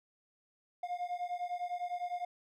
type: beating tone pair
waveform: triangle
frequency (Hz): 707 / 716.9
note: F5 / F5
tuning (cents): +21 / +45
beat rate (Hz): 9.9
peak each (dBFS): -36 / -37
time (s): 0.83-2.25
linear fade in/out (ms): 5
effects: none